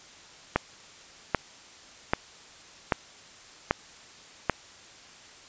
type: click train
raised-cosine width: 0.5 ms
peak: -6 dBFS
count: 6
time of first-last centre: 0.56-4.497 s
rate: 1.27 Hz
effects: white hiss -50 dBFS RMS until 5.48 s + resampled to 16000 Hz